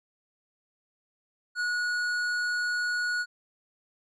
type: tone with hard clipping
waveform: triangle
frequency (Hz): 1457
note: F#6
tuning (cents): -27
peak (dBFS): -28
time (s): 1.55-3.26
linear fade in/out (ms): 50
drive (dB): 13
effects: none